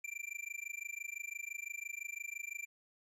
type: tone with amplitude modulation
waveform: square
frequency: 2363 Hz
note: D7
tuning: 10 cents sharp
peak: -38 dBFS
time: 0.04-2.66 s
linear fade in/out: 5 ms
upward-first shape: sine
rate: 25.9 Hz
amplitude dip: 100%
effects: low-pass 11000 Hz 12 dB/octave